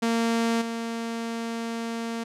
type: tone with level steps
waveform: sawtooth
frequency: 230 Hz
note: A#3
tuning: 23 cents flat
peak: -18 / -25 dBFS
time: 0.02-2.24 s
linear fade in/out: 10 ms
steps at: 0.61 s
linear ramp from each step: 10 ms
effects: low-pass 9000 Hz 12 dB/octave